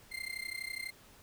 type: tone with amplitude modulation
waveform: 35% pulse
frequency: 2093 Hz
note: C7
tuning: in tune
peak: -33 dBFS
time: 0.11-0.91 s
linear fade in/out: 20 ms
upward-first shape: sine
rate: 32.1 Hz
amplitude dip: 90%
effects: pink hiss -59 dBFS RMS until 1.22 s

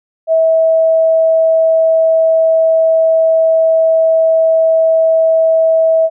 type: tone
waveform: sine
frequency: 648 Hz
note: E5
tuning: 30 cents flat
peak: -7 dBFS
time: 0.27-6.1 s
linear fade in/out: 50 ms
effects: none

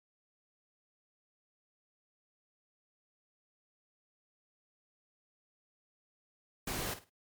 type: noise with echo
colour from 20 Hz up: pink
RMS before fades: -37 dBFS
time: 6.67-6.94 s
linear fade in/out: 5 ms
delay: 52 ms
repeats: 3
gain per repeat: -12 dB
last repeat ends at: 7.096 s
effects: MP3 96 kbps

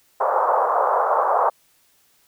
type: band-pass noise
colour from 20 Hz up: white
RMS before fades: -19 dBFS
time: 0.2-1.5 s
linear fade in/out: 10 ms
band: 480 to 1200 Hz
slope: 48 dB/octave
effects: white hiss -60 dBFS RMS until 2.27 s

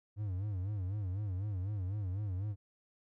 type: tone with vibrato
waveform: triangle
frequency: 98 Hz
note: G2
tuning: in tune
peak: -32 dBFS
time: 0.16-2.56 s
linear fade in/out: 50 ms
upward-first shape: sine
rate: 4 Hz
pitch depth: 150 cents each way
effects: none

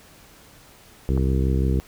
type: harmonic tone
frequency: 65.9 Hz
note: C2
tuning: 13 cents sharp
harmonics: 1 / 2 / 3 / 4 / 5 / 6 / 7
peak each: -20 / -24 / -28 / -32 / -31 / -32 / -35 dBFS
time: 1.09-1.8 s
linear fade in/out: 0 ms
type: click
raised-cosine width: 1 ms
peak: -19 dBFS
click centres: 1.176 s
effects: pink hiss -50 dBFS RMS until 1.87 s

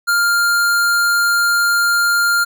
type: tone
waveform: square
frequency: 1401 Hz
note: F6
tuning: 5 cents sharp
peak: -13 dBFS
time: 0.07-2.45 s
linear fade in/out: 20 ms
effects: none

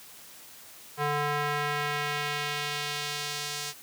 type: tone with band-pass filter sweep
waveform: square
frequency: 146.83 Hz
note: D3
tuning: in tune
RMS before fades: -31 dBFS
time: 0.97-3.74 s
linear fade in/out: 50 ms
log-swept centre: 1100 to 6000 Hz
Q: 0.93
effects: white hiss -49 dBFS RMS until 3.82 s + high-pass 80 Hz 12 dB/octave

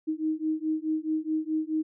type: beating tone pair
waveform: sine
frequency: 311.1 / 315.8 Hz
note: D#4 / D#4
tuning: 0 / +26 cents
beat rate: 4.7 Hz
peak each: -29 dBFS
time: 0.07-1.83 s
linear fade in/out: 20 ms
effects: none

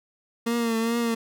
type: tone with vibrato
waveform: 30% pulse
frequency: 230.5 Hz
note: A#3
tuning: 19 cents flat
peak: -20 dBFS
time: 0.46-1.15 s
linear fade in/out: 10 ms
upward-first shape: triangle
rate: 2.4 Hz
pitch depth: 51 cents each way
effects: none

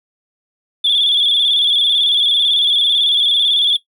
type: tone with vibrato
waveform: triangle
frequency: 3429 Hz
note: A7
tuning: 45 cents flat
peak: -7 dBFS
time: 0.84-3.77 s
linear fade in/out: 10 ms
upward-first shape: square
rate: 18 Hz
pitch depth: 50 cents each way
effects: noise-tail reverb RT60 0.1 s tail -18 dB re dry + tanh soft clip ceiling -9 dBFS

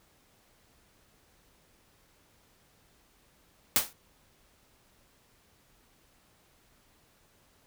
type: noise with exponential decay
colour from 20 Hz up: white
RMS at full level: -20 dBFS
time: 3.76-3.93 s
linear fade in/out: 0 ms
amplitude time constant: 36 ms
effects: pink hiss -65 dBFS RMS until 7.66 s

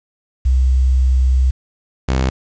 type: tone pair in turn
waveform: sine / sawtooth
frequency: 64.4 / 65.22 Hz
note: C2 / C2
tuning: -27 / -5 cents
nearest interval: unison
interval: 22 cents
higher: second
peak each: -10 dBFS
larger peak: neither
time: 0.45-1.51 / 2.08-2.3 s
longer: first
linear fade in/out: 10 ms
effects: resampled to 16000 Hz + 7-bit

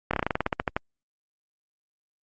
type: slowing click train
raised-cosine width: 0.5 ms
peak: -9 dBFS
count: 14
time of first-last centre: 0.11-0.765 s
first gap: 25 ms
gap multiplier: 1.11
effects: Opus 48 kbps

